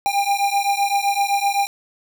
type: beating tone pair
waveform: square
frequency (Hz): 797 / 804.8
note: G5 / G5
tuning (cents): +28 / +45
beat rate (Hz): 7.8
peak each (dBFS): -21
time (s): 0.06-1.67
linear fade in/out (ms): 0
effects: none